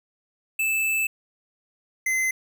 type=tone pair in turn; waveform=square; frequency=2631 / 2056 Hz; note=E7 / C7; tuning=-4 / -31 cents; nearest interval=major third; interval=427 cents; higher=first; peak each=-22 dBFS; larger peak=neither; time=0.59-1.07 / 2.06-2.31 s; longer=first; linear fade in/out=5 ms; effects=none